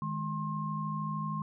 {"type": "tone cluster", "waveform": "sine", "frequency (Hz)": [155, 208.1, 1066], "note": ["D#3", "G#3", "C6"], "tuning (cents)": [-6, 4, 32], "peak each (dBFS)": [-35, -38, -36], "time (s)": [0.02, 1.42], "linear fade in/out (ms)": 2, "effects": []}